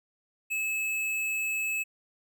sine tone with hard clipping, 2596 Hz, E7, 27 cents flat, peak -29 dBFS, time 0.5-1.84 s, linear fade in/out 20 ms, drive 14 dB, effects none

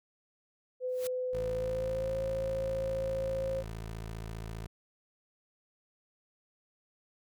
sine tone with pitch glide, 506 to 533.3 Hz, B4 to C5, +42 to +33 cents, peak -31 dBFS, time 0.8-3.64 s, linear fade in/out 50 ms, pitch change +91 cents, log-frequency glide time 1.5-2.19 s
white noise with exponential growth, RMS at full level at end -39 dBFS, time 0.88-1.07 s, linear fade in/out 1 ms, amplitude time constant 40 ms
20% pulse tone, 55 Hz, A1, in tune, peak -34 dBFS, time 1.33-4.67 s, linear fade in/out 10 ms
effects none

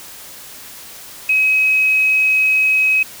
sine tone, 2545 Hz, D#7, 39 cents sharp, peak -11 dBFS, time 1.29-3.03 s, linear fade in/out 5 ms, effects white hiss -36 dBFS RMS until 3.2 s

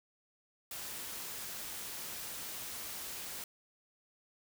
white noise, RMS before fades -43 dBFS, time 0.71-3.44 s, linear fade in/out 2 ms, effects none

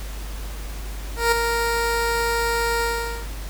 15% pulse tone with ADSR envelope, 466.2 Hz, A#4, in tune, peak -8 dBFS, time 1.16-3.28 s, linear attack 160 ms, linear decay 7 ms, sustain -6 dB, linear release 460 ms, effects added 50 Hz sine -29 dBFS peak until 3.49 s + pink hiss -39 dBFS RMS until 3.49 s

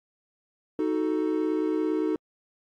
triangle chord, D# diminished, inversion none, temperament equal with one note detuned, 312.4 / 370 / 440 Hz, D#4 / F#4 / A4, +7 / 0 / 0 cents, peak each -24 / -28 / -28 dBFS, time 0.79-2.16 s, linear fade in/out 2 ms, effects AAC 64 kbps

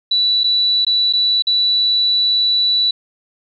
sine tone with dropouts, 3951 Hz, B7, in tune, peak -12 dBFS, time 0.11-2.91 s, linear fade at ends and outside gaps 5 ms, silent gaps 0.435-0.441 / 0.849-0.866 / 1.127-1.134 / 1.423-1.469 s, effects none

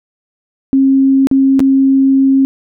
sine tone with dropouts, 269.3 Hz, C#4, 50 cents flat, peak -6 dBFS, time 0.73-2.45 s, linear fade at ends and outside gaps 0 ms, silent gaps 1.271-1.313 / 1.594-1.603 s, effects none

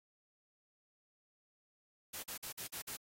white noise bursts, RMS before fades -44 dBFS, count 6, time 2.13-2.97 s, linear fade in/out 10 ms, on 100 ms, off 48 ms, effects AAC 48 kbps

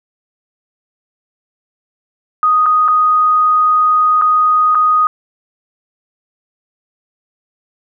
sine tone with dropouts, 1244.5 Hz, D#6, in tune, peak -8 dBFS, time 2.43-5.07 s, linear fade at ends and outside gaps 1 ms, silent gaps 2.659-2.663 / 2.88-2.884 / 4.214-4.22 / 4.748-4.753 s, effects none

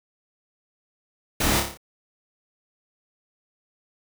pink noise with echo, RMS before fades -23 dBFS, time 1.4-1.6 s, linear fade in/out 5 ms, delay 29 ms, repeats 6, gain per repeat -4 dB, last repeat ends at 1.774 s, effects none

